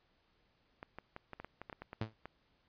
clicks, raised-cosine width 0.5 ms, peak -30 dBFS, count 12, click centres 0.829 / 0.986 / 1.164 / 1.333 / 1.4 / 1.446 / 1.616 / 1.698 / 1.728 / 1.82 / 1.931 / 2.256 s
sawtooth tone with exponential decay, 110 Hz, A2, in tune, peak -29 dBFS, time 2.01-2.14 s, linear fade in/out 5 ms, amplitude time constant 27 ms
effects pink hiss -74 dBFS RMS until 2.68 s + resampled to 11025 Hz

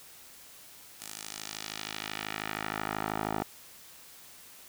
10% pulse tone with band-pass filter sweep, 52.9 Hz, G#1, 33 cents sharp, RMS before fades -37 dBFS, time 1-3.43 s, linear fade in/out 5 ms, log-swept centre 9700 to 750 Hz, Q 1, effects white hiss -52 dBFS RMS until 4.68 s

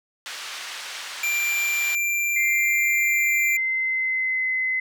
pink band-pass noise, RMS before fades -35 dBFS, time 0.26-1.95 s, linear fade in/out 0 ms, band 1500 to 6000 Hz, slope 12 dB/octave
square tone, 2367 Hz, D7, 13 cents sharp, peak -22 dBFS, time 1.23-3.57 s, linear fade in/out 5 ms
sine tone with pitch glide, 2093 to 2042 Hz, C7 to C7, 0 to -43 cents, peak -21 dBFS, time 2.36-4.8 s, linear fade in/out 5 ms, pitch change -43 cents, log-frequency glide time 2.96-4.48 s
effects none

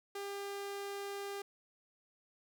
sawtooth tone, 400 Hz, G4, 35 cents sharp, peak -36 dBFS, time 0.15-1.42 s, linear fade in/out 5 ms, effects none

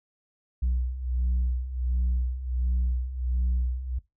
sine beating tone pair, 61.1 / 62.5 Hz, B1 / B1, -18 / +21 cents, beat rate 1.4 Hz, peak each -28 / -24 dBFS, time 0.62-3.99 s, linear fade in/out 10 ms, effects noise-tail reverb RT60 0.2 s tail -20 dB re dry + tanh soft clip ceiling -20 dBFS

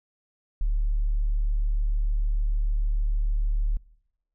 sine tone, 36.71 Hz, D1, in tune, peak -20 dBFS, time 0.61-3.77 s, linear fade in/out 0 ms, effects noise-tail reverb RT60 0.9 s tail -23 dB re dry + tanh soft clip ceiling -17 dBFS

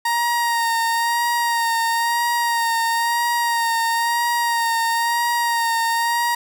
30% pulse tone with vibrato, 933 Hz, A#5, 1 cent sharp, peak -15 dBFS, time 0.05-6.35 s, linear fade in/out 5 ms, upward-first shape sine, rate 1 Hz, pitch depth 30 cents each way, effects 8-bit

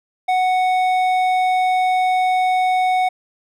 triangle tone with hard clipping, 740 Hz, F#5, in tune, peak -16 dBFS, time 0.28-3.09 s, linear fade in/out 10 ms, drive 12 dB, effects none

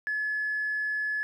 triangle tone with tanh clipping, 1710 Hz, A6, 50 cents flat, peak -27 dBFS, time 0.07-1.23 s, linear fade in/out 0 ms, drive 4 dB, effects none

